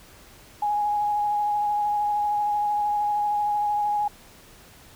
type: tone with vibrato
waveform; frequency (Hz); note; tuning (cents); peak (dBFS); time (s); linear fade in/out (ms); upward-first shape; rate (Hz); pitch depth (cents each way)
sine; 830.6; G#5; 0; -21; 0.62-4.08; 5; sine; 13; 15
effects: pink hiss -50 dBFS RMS until 4.95 s